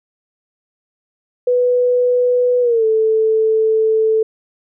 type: tone with pitch glide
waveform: sine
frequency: 493.9 to 440 Hz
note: B4 to A4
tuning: 0 to 0 cents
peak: -11 dBFS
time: 1.47-4.23 s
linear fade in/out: 5 ms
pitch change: -200 cents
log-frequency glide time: 2.61-2.85 s
effects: none